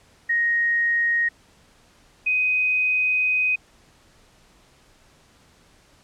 sine tone pair in turn, 1872 / 2506 Hz, A#6 / D#7, +7 / +12 cents, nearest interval perfect fourth, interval 505 cents, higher second, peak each -18 dBFS, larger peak neither, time 0.29-1.29 / 2.26-3.56 s, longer second, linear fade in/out 10 ms, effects pink hiss -56 dBFS RMS until 6.03 s + low-pass 9000 Hz 12 dB/octave

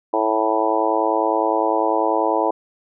harmonic tone with a mistuned harmonic, 110 Hz, A2, in tune, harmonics 3 / 4 / 5 / 6 / 7 / 8 / 9, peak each -24 / -24 / -24 / -24 / -24 / -24 / -24 dBFS, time 0.13-2.51 s, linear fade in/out 5 ms, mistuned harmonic 9, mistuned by -19 cents, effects none

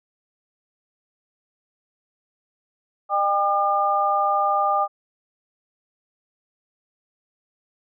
sine tone cluster, 607 / 798 / 1206 Hz, D#5 / G5 / D6, -43 / +31 / +46 cents, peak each -26 / -21 / -21 dBFS, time 3.09-4.88 s, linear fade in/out 50 ms, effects none

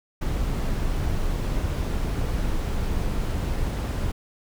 brown noise, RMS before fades -25 dBFS, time 0.21-4.12 s, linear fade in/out 10 ms, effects none

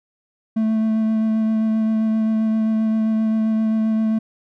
triangle tone with vibrato, 220 Hz, A3, in tune, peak -14 dBFS, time 0.56-4.19 s, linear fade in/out 10 ms, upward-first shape sine, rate 7.6 Hz, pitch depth 12 cents each way, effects none

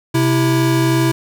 square tone pair together, 130.81 / 329.6 Hz, C3 / E4, 0 / 0 cents, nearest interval octave + major third, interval 1600 cents, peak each -16 dBFS, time 0.14-1.12 s, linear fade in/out 10 ms, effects none

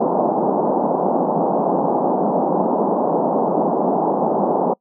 white band-pass noise, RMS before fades -18 dBFS, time 0-4.74 s, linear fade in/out 10 ms, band 170 to 900 Hz, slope 48 dB/octave, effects noise-tail reverb RT60 0.1 s tail -26 dB re dry

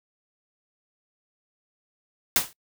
white noise with exponential decay, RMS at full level -17 dBFS, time 2.36-2.53 s, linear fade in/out 0 ms, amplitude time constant 36 ms, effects noise-tail reverb RT60 0.1 s tail -24 dB re dry

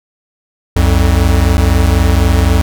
square tone pair together, 63.2 / 87.13 Hz, B1 / F2, +41 / -4 cents, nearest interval tritone, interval 555 cents, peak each -11 dBFS, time 0.76-2.62 s, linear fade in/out 5 ms, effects none

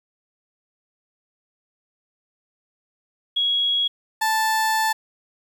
sine / 30% pulse tone pair in turn, 3322 / 879.9 Hz, G#7 / A5, 0 / 0 cents, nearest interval octave + major seventh, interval 2300 cents, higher first, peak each -18 / -16 dBFS, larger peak second, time 3.36-3.88 / 4.21-4.93 s, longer second, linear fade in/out 10 ms, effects 9-bit

